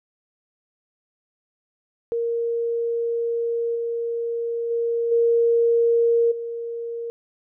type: tone with level steps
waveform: sine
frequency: 466.2 Hz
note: A#4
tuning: in tune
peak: -21 / -23 / -20 / -15 / -27 dBFS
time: 2.12-7.1 s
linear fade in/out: 0 ms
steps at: 3.75 / 4.7 / 5.11 / 6.31 s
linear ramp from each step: 10 ms
effects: none